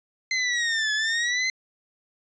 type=linear two-way sweep; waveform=sawtooth; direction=down then up; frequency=2071 to 1702 to 2071 Hz; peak=-19 dBFS; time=0.31-1.5 s; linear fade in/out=2 ms; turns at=0.93 s; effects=resampled to 16000 Hz